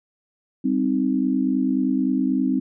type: chord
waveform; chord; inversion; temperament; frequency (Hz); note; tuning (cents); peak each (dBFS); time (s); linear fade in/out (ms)
sine; C minor; second; equal with one note detuned; 197.93 / 261.6 / 311.1; G3 / C4 / Eb4; +17 / 0 / 0; -25 / -20 / -25; 0.64-2.6; 10
effects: none